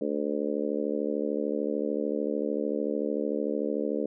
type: harmonic tone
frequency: 73.42 Hz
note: D2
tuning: in tune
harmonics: 3 / 4 / 5 / 6 / 7 / 8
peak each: -34 / -32 / -37 / -32 / -33 / -38 dBFS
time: 0.01-4.06 s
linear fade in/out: 5 ms
effects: none